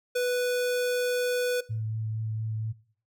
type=tone; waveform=square; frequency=493.9 Hz; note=B4; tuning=in tune; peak=-25 dBFS; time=0.15-1.61 s; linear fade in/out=10 ms
type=tone with vibrato; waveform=sine; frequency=110 Hz; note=A2; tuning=in tune; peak=-28 dBFS; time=1.69-2.73 s; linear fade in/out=20 ms; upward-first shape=triangle; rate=4.3 Hz; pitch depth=13 cents each way
effects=noise-tail reverb RT60 0.5 s tail -20 dB re dry